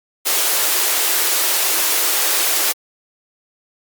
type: high-pass noise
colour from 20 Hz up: white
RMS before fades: -17 dBFS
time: 0.25-2.73 s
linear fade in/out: 20 ms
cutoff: 300 Hz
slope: 96 dB/octave
effects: Opus 48 kbps